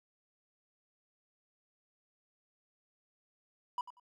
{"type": "tone with echo", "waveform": "triangle", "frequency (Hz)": 983, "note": "B5", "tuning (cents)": -8, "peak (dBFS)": -30, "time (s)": [3.78, 3.81], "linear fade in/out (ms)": 2, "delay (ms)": 94, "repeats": 2, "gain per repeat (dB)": -14, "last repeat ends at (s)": 3.998, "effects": []}